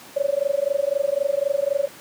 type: tone with amplitude modulation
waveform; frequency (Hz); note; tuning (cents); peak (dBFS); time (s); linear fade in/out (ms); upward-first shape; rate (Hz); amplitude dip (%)
sine; 562; C#5; +24; -15; 0.16-1.88; 10; sine; 23.9; 100
effects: pink hiss -43 dBFS RMS until 2 s + high-pass 200 Hz 12 dB/octave